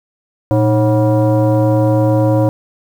sine tone with frequency modulation, 115.9 Hz, A#2, 10 cents flat, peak -9 dBFS, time 0.51-2.49 s, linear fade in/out 0 ms, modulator 427 Hz, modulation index 1.2, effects 7-bit

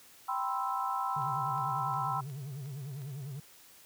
sine chord, C major seventh, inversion second, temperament equal, 784 / 987.8 / 1046.5 / 1318.5 Hz, G5 / B5 / C6 / E6, 0 / 0 / 0 / 0 cents, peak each -36 dBFS, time 0.28-2.21 s, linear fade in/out 10 ms
triangle tone with vibrato, 138.59 Hz, C#3, in tune, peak -36 dBFS, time 1.16-3.4 s, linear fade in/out 5 ms, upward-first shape sine, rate 10 Hz, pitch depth 150 cents each way
click train, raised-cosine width 0.2 ms, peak -38 dBFS, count 6, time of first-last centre 1.22-3.019 s, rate 2.78 Hz
effects white hiss -57 dBFS RMS until 3.85 s + high-pass 60 Hz 12 dB/octave

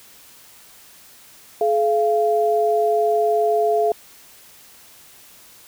sine tone pair together, 426.5 / 687.5 Hz, G#4 / F5, +46 / -27 cents, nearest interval minor sixth, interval 827 cents, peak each -18 dBFS, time 1.61-3.92 s, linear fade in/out 2 ms, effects white hiss -47 dBFS RMS until 5.67 s

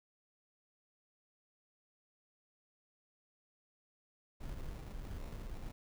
brown noise with sample-and-hold, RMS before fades -44 dBFS, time 4.4-5.72 s, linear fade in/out 10 ms, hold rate 1575 Hz, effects none

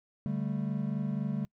triangle chord, D suspended fourth, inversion none, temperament equal with one note detuned, 145.48 / 196 / 220 Hz, D3 / G3 / A3, -16 / 0 / 0 cents, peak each -32 / -32 / -33 dBFS, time 0.26-1.45 s, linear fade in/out 0 ms, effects noise-tail reverb RT60 0.1 s tail -26 dB re dry

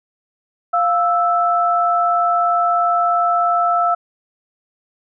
sine tone pair together, 698.5 / 1318.5 Hz, F5 / E6, 0 / 0 cents, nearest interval major seventh, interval 1100 cents, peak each -16 dBFS, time 0.73-3.95 s, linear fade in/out 10 ms, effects none

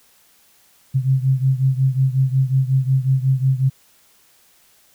sine beating tone pair, 130.81 / 136.31 Hz, C3 / C#3, 0 / -29 cents, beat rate 5.5 Hz, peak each -16 / -19 dBFS, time 0.94-3.7 s, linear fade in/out 20 ms, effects white hiss -55 dBFS RMS until 4.94 s

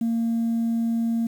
sine tone, 230 Hz, A#3, 23 cents flat, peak -19 dBFS, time 0.01-1.27 s, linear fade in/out 5 ms, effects tanh soft clip ceiling -18 dBFS + 8-bit

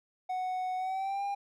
triangle tone with pitch glide, 740 to 802.3 Hz, F#5 to G5, 0 to +40 cents, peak -29 dBFS, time 0.29-1.35 s, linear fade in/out 10 ms, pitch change +140 cents, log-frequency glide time 0.77-1.24 s, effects none

